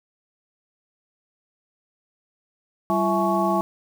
sine tone cluster, 193.2 / 340.8 / 658 / 848 / 1111 Hz, G3 / F4 / E5 / G#5 / C#6, -25 / -42 / -3 / +36 / +4 cents, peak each -25 dBFS, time 2.9-3.61 s, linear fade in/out 0 ms, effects 7-bit

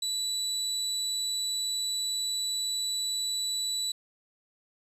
30% pulse tone, 3951 Hz, B7, in tune, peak -26 dBFS, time 0.02-3.92 s, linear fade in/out 5 ms, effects resampled to 32000 Hz + 10-bit

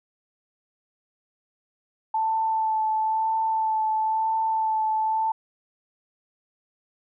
sine tone with vibrato, 880 Hz, A5, in tune, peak -21 dBFS, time 2.14-5.32 s, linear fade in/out 5 ms, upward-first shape sine, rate 1 Hz, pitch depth 16 cents each way, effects none

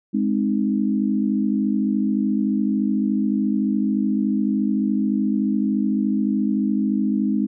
sine chord, Ab major, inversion none, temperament equal, 207.7 / 261.6 / 311.1 Hz, Ab3 / C4 / Eb4, 0 / 0 / 0 cents, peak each -20 / -23 / -25 dBFS, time 0.13-7.47 s, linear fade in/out 20 ms, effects none

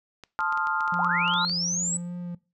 clicks, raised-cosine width 0.2 ms, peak -25 dBFS, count 12, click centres 0.237 / 0.406 / 0.525 / 0.575 / 0.671 / 0.807 / 0.878 / 0.941 / 1.046 / 1.279 / 1.338 / 1.496 s
sine chord, F dominant seventh, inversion first, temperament equal, 880 / 1046.5 / 1244.5 / 1396.9 Hz, A5 / C6 / Eb6 / F6, 0 / 0 / 0 / 0 cents, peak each -29 / -33 / -31 / -27 dBFS, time 0.39-1.45 s, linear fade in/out 0 ms
triangle tone with vibrato, 175.2 Hz, F3, 6 cents sharp, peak -29 dBFS, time 0.92-2.35 s, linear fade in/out 5 ms, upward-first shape sine, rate 2.6 Hz, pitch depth 14 cents each way
sine linear sweep, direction up, 692 to 7980 Hz, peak -25 dBFS, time 0.99-1.97 s, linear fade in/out 2 ms
effects noise-tail reverb RT60 0.3 s tail -21 dB re dry

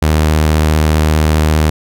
sawtooth tone with vibrato, 77.4 Hz, D#2, 9 cents flat, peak -5 dBFS, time 0.02-1.7 s, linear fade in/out 5 ms, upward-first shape square, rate 15 Hz, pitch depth 14 cents each way, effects none

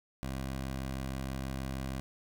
15% pulse tone, 66.3 Hz, C2, 23 cents sharp, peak -29 dBFS, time 0.23-2 s, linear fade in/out 0 ms, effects none

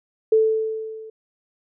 sine tone with level ramp, 440 Hz, A4, in tune, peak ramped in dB -11 to -36 dBFS, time 0.32-1.1 s, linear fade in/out 5 ms, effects none

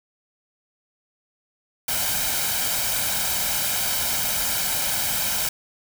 white noise with comb filter, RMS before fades -24 dBFS, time 1.88-5.49 s, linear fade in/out 5 ms, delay 1.3 ms, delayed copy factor +0.6, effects none

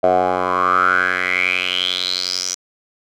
10% pulse tone with band-pass filter sweep, 91.2 Hz, F#2, 24 cents flat, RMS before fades -18 dBFS, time 0.03-2.55 s, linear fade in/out 10 ms, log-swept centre 660 to 6000 Hz, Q 7.8, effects none

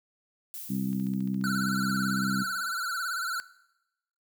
violet noise with exponential decay, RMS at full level -38 dBFS, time 0.54-1.97 s, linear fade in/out 0 ms, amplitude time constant 310 ms
harmonic tone, 65.3 Hz, C2, 3 cents flat, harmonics 2 / 3 / 4 / 5, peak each -37 / -29 / -34 / -43 dBFS, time 0.69-2.44 s, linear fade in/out 20 ms
click train, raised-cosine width 0.2 ms, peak -36 dBFS, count 21, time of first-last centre 0.93-2.309 s, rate 14.5 Hz
square tone with vibrato, 1429 Hz, F6, 39 cents sharp, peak -30 dBFS, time 1.44-3.4 s, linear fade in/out 0 ms, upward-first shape sine, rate 18 Hz, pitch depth 110 cents each way
effects noise-tail reverb RT60 0.9 s tail -19 dB re dry

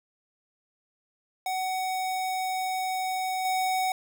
square tone with level steps, 749 Hz, F#5, 21 cents sharp, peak -28 / -25 dBFS, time 1.46-3.92 s, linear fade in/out 2 ms, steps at 3.45 s, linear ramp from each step 2 ms, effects none

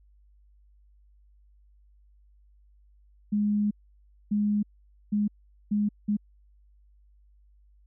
sine tone bursts at uneven times, 207.7 Hz, G#3, in tune, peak -22 dBFS, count 5, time 3.32-3.71 / 4.31-4.63 / 5.12-5.28 / 5.71-5.89 / 6.08-6.17 s, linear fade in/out 10 ms, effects added 50 Hz sine -56 dBFS peak until 7.86 s

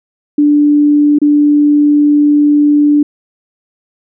sine tone with dropouts, 293.7 Hz, D4, in tune, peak -5 dBFS, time 0.38-3.03 s, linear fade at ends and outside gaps 5 ms, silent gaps 1.187-1.216 s, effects none

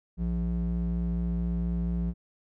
triangle ring-modulated tone, 116.54 Hz, A#2, in tune, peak -21 dBFS, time 0.17-2.14 s, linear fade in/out 50 ms, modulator 57.2 Hz, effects none

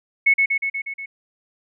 sine tone with echo, 2200 Hz, C#7, 14 cents flat, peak -11 dBFS, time 0.26-0.34 s, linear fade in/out 10 ms, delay 120 ms, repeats 6, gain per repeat -3 dB, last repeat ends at 1.06 s, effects none

